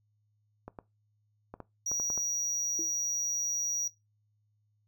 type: clicks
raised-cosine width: 1 ms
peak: -28 dBFS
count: 8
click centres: 0.68 / 0.788 / 1.54 / 1.603 / 1.916 / 1.999 / 2.102 / 2.177 s
type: tone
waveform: triangle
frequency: 5770 Hz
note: F#8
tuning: 44 cents flat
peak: -28 dBFS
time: 1.86-3.88 s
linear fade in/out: 5 ms
type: tone with exponential decay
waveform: sine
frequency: 329.6 Hz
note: E4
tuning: in tune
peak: -35 dBFS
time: 2.79-2.96 s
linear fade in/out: 1 ms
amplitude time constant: 35 ms
effects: noise-tail reverb RT60 0.2 s tail -19 dB re dry + added 105 Hz sine -70 dBFS peak until 4.87 s